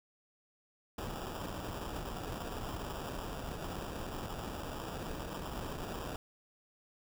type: noise with sample-and-hold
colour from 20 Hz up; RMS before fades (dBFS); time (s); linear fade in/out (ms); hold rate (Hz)
pink; -41; 0.98-6.16; 2; 2100
effects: none